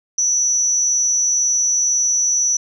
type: tone with amplitude modulation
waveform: sine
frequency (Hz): 5920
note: F#8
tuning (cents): 0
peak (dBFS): -10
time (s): 0.18-2.57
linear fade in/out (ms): 5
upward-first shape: sine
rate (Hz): 222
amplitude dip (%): 80
effects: tanh soft clip ceiling -6 dBFS